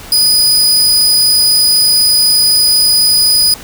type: tone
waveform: sawtooth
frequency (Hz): 4962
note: D#8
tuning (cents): -6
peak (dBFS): -4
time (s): 0.12-3.54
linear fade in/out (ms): 2
effects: pink hiss -31 dBFS RMS until 3.63 s